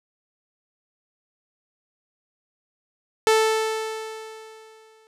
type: tone with exponential decay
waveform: sawtooth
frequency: 440 Hz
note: A4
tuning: in tune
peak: -10 dBFS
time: 3.27-5.07 s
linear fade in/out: 0 ms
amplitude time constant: 390 ms
effects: low-pass 10000 Hz 12 dB/octave

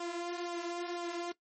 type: tone with flanger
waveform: sawtooth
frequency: 346.8 Hz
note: F4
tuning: 12 cents flat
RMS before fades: -38 dBFS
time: 0-1.32 s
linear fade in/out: 5 ms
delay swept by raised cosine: 0.46 to 5.26 ms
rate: 2 Hz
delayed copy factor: -0.6
effects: noise-tail reverb RT60 0.1 s tail -18 dB re dry + MP3 32 kbps

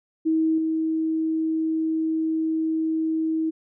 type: tone with level steps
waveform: sine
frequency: 319.6 Hz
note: D#4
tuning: 47 cents sharp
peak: -18 / -21 dBFS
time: 0.25-3.51 s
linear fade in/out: 20 ms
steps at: 0.58 s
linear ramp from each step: 2 ms
effects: none

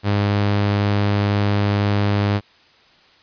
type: tone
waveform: sawtooth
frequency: 102 Hz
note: G#2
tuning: 31 cents flat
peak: -12 dBFS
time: 0.03-2.41 s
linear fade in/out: 50 ms
effects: white hiss -52 dBFS RMS until 3.22 s + resampled to 11025 Hz

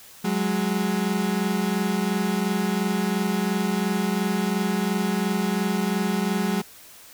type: tone pair together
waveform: 35% pulse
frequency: 185.33 / 208.2 Hz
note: F#3 / G#3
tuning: +3 / +5 cents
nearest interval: major second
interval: 202 cents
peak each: -23 dBFS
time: 0.24-6.62 s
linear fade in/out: 10 ms
effects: white hiss -47 dBFS RMS until 7.13 s

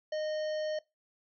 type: harmonic tone with a mistuned harmonic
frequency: 616 Hz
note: D#5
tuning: 17 cents flat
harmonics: 1 / 3 / 5 / 7 / 9 / 10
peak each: -31 / -46 / -49 / -50 / -54 / -61 dBFS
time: 0.12-0.79 s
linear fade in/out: 5 ms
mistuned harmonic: 7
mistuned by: +16 cents
effects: noise-tail reverb RT60 0.2 s tail -21 dB re dry

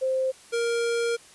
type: tone pair in turn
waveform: sine / square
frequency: 523.3 / 468 Hz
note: C5 / A#4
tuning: 0 / +7 cents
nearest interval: major second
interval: 193 cents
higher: first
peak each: -22 / -24 dBFS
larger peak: first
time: 0.01-0.32 / 0.52-1.17 s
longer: second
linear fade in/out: 20 ms
effects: white hiss -51 dBFS RMS until 1.34 s + resampled to 24000 Hz

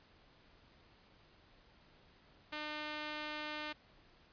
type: tone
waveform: 5% pulse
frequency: 302.2 Hz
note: D4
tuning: 50 cents sharp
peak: -29 dBFS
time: 2.52-3.73 s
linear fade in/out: 10 ms
effects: pink hiss -65 dBFS RMS until 4.32 s + resampled to 11025 Hz

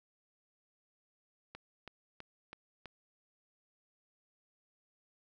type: click train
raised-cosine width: 0.3 ms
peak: -30 dBFS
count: 5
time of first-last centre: 1.55-2.857 s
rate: 3.06 Hz
effects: none

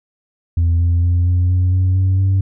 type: tone with pitch steps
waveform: sine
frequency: 84.4 / 85.97 / 87.58 / 89.21 / 90.88 / 92.57 / 94.3 / 96.06 Hz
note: E2 / F2 / F2 / F2 / F#2 / F#2 / F#2 / G2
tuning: +41 / -27 / +5 / +37 / -31 / +1 / +33 / -35 cents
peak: -9 dBFS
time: 0.57-2.41 s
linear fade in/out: 5 ms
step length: 230 ms
effects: tanh soft clip ceiling -10 dBFS

